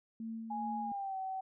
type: tone with tremolo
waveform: sine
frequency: 225.3 Hz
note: A3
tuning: 41 cents sharp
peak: -38 dBFS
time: 0.2-0.92 s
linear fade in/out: 2 ms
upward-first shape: sine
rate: 2.5 Hz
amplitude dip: 35%
type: tone with pitch glide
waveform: sine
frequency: 830.6 to 761.7 Hz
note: G#5 to G5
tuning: 0 to -50 cents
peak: -36 dBFS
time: 0.5-1.41 s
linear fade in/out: 10 ms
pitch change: -150 cents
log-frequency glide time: 0.8-1.17 s
effects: none